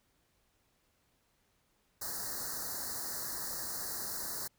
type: band-stop noise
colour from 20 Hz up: white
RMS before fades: -39 dBFS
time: 2.01-4.48 s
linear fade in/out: 10 ms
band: 1900 to 4100 Hz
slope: 96 dB/octave
effects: pink hiss -74 dBFS RMS until 4.58 s